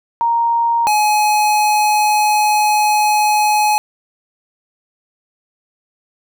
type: tone pair in turn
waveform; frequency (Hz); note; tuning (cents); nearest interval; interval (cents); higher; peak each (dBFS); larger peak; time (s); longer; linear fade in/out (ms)
sine / square; 932.3 / 844.1; A#5 / G#5; 0 / +28; major second; 172; first; -12; neither; 0.21-0.87 / 0.87-3.78; second; 0
effects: none